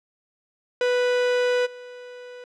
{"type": "tone with level steps", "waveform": "45% pulse", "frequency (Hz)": 493.9, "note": "B4", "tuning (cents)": 0, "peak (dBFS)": [-19, -38], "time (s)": [0.81, 2.44], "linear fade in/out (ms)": 2, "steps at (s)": 1.65, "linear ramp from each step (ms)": 20, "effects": ["low-pass 4000 Hz 12 dB/octave"]}